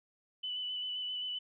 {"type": "tone with vibrato", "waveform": "sine", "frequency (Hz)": 2990, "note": "F#7", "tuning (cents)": 17, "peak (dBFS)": -35, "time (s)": [0.43, 1.39], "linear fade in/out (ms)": 10, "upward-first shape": "square", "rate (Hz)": 7.6, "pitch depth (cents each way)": 15, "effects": []}